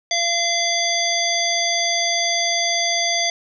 harmonic tone with a mistuned harmonic, 685 Hz, F5, 34 cents flat, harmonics 1 / 3 / 5 / 7 / 9, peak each -24 / -24 / -24 / -24 / -24 dBFS, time 0.11-3.3 s, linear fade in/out 2 ms, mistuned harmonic 7, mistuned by -21 cents, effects none

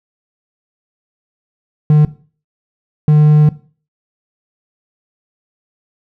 triangle tone bursts at uneven times, 150.9 Hz, D3, 47 cents sharp, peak -3 dBFS, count 2, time 1.9-2.05 / 3.08-3.49 s, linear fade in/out 2 ms, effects noise-tail reverb RT60 0.4 s tail -17 dB re dry

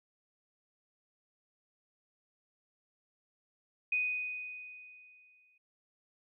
sine tone with exponential decay, 2491 Hz, D#7, 1 cent sharp, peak -27 dBFS, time 3.92-5.58 s, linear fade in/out 5 ms, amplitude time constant 360 ms, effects none

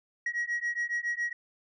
sine beating tone pair, 1900 / 1907.2 Hz, A#6 / A#6, +33 / +39 cents, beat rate 7.2 Hz, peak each -30 dBFS, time 0.26-1.33 s, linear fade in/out 5 ms, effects tanh soft clip ceiling -26 dBFS

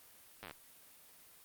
slowing click train, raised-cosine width 0.3 ms, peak -30 dBFS, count 8, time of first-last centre 0.43-0.51 s, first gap 9 ms, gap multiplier 1.08, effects white hiss -60 dBFS RMS until 1.44 s + Opus 32 kbps

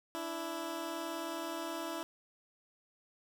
15% pulse tone pair together, 291.4 / 330.7 Hz, D4 / E4, -13 / +6 cents, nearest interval major second, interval 219 cents, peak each -38 / -32 dBFS, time 0.15-2.03 s, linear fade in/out 0 ms, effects none

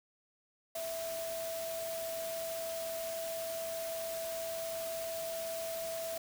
sine tone in noise, 659 Hz, E5, 1 cent flat, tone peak -37 dBFS, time 0.75-6.18 s, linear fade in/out 5 ms, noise white, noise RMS -44 dBFS, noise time 0.75-6.18 s, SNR +4 dB, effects none

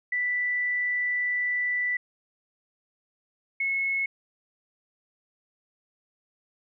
sine tone pair in turn, 1975.5 / 2186 Hz, B6 / C#7, 0 / -25 cents, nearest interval major second, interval 175 cents, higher second, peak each -24 dBFS, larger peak neither, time 0.12-1.97 / 3.6-4.06 s, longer first, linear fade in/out 5 ms, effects none

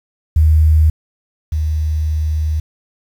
sine tone pair in turn, 78 / 77.33 Hz, D#2 / D#2, +5 / -10 cents, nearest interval unison, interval 15 cents, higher first, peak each -7 / -14 dBFS, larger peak first, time 0.36-0.9 / 1.52-2.6 s, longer second, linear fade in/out 5 ms, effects 7-bit

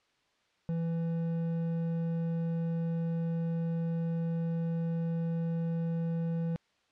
triangle tone with hard clipping, 166.2 Hz, E3, 15 cents sharp, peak -31 dBFS, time 0.69-6.56 s, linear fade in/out 0 ms, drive 10 dB, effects white hiss -71 dBFS RMS until 6.91 s + low-pass 4000 Hz 12 dB/octave

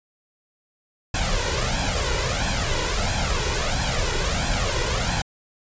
pink noise with flanger, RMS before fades -23 dBFS, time 1.14-5.22 s, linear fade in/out 5 ms, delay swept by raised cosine 1.2 to 2.09 ms, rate 1.5 Hz, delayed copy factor +0.7, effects resampled to 16000 Hz

